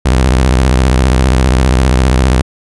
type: tone with vibrato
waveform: sawtooth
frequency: 64 Hz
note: C2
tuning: 38 cents flat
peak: -3 dBFS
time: 0.05-2.42 s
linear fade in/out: 10 ms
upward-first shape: sine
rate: 15 Hz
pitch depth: 180 cents each way
effects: resampled to 24000 Hz